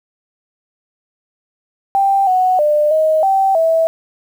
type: tone with pitch steps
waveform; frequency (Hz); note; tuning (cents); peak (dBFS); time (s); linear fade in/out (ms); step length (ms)
sine; 786 / 740 / 598 / 628 / 775 / 652; G5 / F#5 / D5 / D#5 / G5 / E5; +4 / 0 / +31 / +16 / -20 / -19; -10; 1.95-3.87; 0; 320
effects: 7-bit